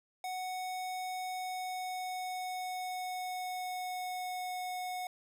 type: tone with pitch glide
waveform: square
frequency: 740 to 731.5 Hz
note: F#5 to F#5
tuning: 0 to -20 cents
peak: -37 dBFS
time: 0.24-5.07 s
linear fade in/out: 2 ms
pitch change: -20 cents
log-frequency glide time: 1.26-4.59 s
effects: none